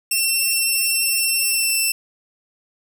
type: tone with pitch glide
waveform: 10% pulse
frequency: 2703 to 2677 Hz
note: E7 to E7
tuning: +43 to +26 cents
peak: -9 dBFS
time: 0.11-1.92 s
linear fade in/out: 5 ms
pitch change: -17 cents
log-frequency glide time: 1.44-1.77 s
effects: 8-bit